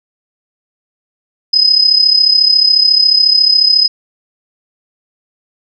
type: tone with amplitude modulation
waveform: sine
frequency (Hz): 5040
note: D#8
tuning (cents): +21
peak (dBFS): -3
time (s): 1.53-3.88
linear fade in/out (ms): 10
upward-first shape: sine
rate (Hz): 34.1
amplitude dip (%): 70
effects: none